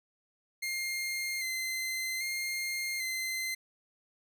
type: tone with vibrato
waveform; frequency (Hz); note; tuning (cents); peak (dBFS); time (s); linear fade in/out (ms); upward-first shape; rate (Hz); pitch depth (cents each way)
sawtooth; 2093; C7; 0; -29; 0.62-3.55; 10; square; 0.63; 22
effects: none